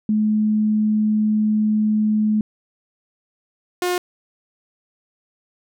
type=tone pair in turn; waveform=sine / sawtooth; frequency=213.9 / 358 Hz; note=A3 / F4; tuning=-49 / +43 cents; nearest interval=major sixth; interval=892 cents; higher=second; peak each=-15 dBFS; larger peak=neither; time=0.09-2.41 / 3.82-3.98 s; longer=first; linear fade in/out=2 ms; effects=none